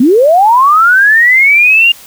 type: linear sweep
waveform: sine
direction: up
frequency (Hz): 224.5 to 2829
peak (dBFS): -3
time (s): 0-1.92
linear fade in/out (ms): 5
effects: white hiss -35 dBFS RMS until 2.06 s